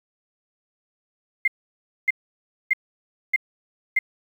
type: tone bursts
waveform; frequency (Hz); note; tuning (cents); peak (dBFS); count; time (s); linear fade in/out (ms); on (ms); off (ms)
sine; 2100; C7; +6; -15; 5; 1.45-3.99; 5; 28; 600
effects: 8-bit